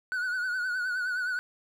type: tone with vibrato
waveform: triangle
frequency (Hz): 1480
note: F#6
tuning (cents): 0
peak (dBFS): -26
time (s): 0.12-1.39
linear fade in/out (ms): 0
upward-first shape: triangle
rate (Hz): 9.6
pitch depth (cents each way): 72
effects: none